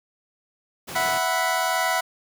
pink noise, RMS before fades -34 dBFS, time 0.87-1.19 s, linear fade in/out 20 ms
25% pulse chord, E suspended second, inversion none, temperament equal, 659.3 / 740 / 987.8 Hz, E5 / F#5 / B5, 0 / 0 / 0 cents, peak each -23 / -21 / -22 dBFS, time 0.95-2.01 s, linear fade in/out 10 ms
effects high-pass 150 Hz 12 dB/octave

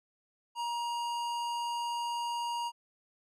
sine tone with hard clipping, 946 Hz, A#5, 25 cents sharp, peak -34 dBFS, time 0.55-2.72 s, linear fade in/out 50 ms, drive 15 dB, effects none

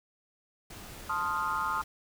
pink noise, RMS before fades -46 dBFS, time 0.7-1.84 s, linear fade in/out 5 ms
sine chord, F dominant seventh, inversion first, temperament equal, 880 / 1046.5 / 1244.5 / 1396.9 Hz, A5 / C6 / Eb6 / F6, 0 / 0 / 0 / 0 cents, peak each -36 / -34 / -32 / -35 dBFS, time 1.09-1.82 s, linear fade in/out 10 ms
effects none

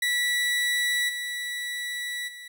30% pulse tone with level steps, 1951 Hz, B6, 22 cents flat, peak -20 / -27 / -37 dBFS, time 0.02-2.48 s, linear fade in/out 5 ms, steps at 1.08 / 2.27 s, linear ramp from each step 20 ms, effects none

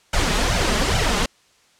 pink noise with flanger, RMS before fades -19 dBFS, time 0.13-1.26 s, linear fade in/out 5 ms, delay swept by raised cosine 1.3 to 4.9 ms, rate 2.4 Hz, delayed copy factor +0.75, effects white hiss -57 dBFS RMS until 1.79 s + low-pass 7000 Hz 12 dB/octave

